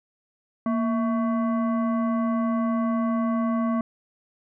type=tone with frequency modulation; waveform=sine; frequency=233.1 Hz; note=A#3; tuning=in tune; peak=-21 dBFS; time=0.66-3.81 s; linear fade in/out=2 ms; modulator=888 Hz; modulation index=0.66; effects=none